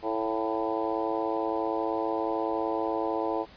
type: harmonic tone with a mistuned harmonic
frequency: 110.6 Hz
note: A2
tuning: 9 cents sharp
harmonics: 3 / 4 / 5 / 6 / 7 / 8 / 9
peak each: -32 / -33 / -34 / -35 / -35 / -36 / -37 dBFS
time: 0.02-3.46 s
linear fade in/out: 50 ms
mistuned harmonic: 6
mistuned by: +38 cents
effects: pink hiss -52 dBFS RMS until 3.56 s + resampled to 11025 Hz